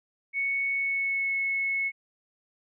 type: tone with pitch glide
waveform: sine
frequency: 2217 to 2194 Hz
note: C#7 to C#7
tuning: 0 to -18 cents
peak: -25 dBFS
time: 0.33-1.92 s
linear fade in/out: 50 ms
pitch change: -18 cents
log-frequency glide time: 0.71-1.34 s
effects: none